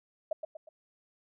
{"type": "tone with echo", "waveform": "sine", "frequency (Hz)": 627, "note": "D#5", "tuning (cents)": 13, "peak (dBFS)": -27, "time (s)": [0.31, 0.33], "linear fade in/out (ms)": 5, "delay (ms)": 120, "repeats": 3, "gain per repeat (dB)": -7, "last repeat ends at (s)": 0.69, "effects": []}